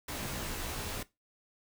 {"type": "noise with comb filter", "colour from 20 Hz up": "pink", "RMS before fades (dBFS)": -38, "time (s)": [0.08, 1.03], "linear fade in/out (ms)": 5, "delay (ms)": 18, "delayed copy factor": -0.7, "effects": ["noise-tail reverb RT60 0.2 s tail -18 dB re dry"]}